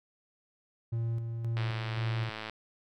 triangle tone with tremolo, 115.4 Hz, A#2, 17 cents flat, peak -27 dBFS, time 0.92-2.3 s, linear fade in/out 10 ms, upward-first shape square, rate 1.9 Hz, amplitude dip 40%
click train, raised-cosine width 0.3 ms, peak -22 dBFS, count 102, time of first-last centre 1.57-2.497 s, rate 109 Hz
effects none

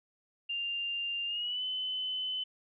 sine tone with pitch glide, 2794 to 3029 Hz, F7 to F#7, 0 to +40 cents, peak -32 dBFS, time 0.49-2.44 s, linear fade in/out 10 ms, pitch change +140 cents, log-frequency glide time 1.26-1.64 s, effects none

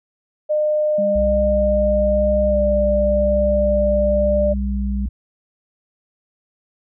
sine tone with pitch glide, 606 to 593.9 Hz, D#5 to D5, -46 to +19 cents, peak -15 dBFS, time 0.49-4.54 s, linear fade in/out 20 ms, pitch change -35 cents, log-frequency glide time 2.48-2.57 s
sine tone, 201.2 Hz, G3, 45 cents sharp, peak -23 dBFS, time 0.98-5.06 s, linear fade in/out 5 ms
sine tone with vibrato, 62 Hz, B1, 7 cents sharp, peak -20 dBFS, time 1.15-5.09 s, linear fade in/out 10 ms, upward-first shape sine, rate 1 Hz, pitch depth 41 cents each way
effects none

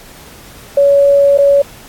sine tone with dropouts, 563 Hz, C#5, 27 cents sharp, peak -5 dBFS, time 0.77-1.62 s, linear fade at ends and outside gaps 5 ms, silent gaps 1.376-1.385 s, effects pink hiss -37 dBFS RMS until 1.88 s + AAC 64 kbps

